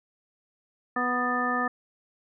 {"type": "harmonic tone with a mistuned harmonic", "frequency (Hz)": 246.9, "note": "B3", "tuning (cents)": 0, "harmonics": [1, 2, 3, 4, 5, 7], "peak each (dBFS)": [-31, -35, -32, -38, -28, -30], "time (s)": [0.96, 1.68], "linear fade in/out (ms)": 5, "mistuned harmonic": 7, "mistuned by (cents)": 41, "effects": []}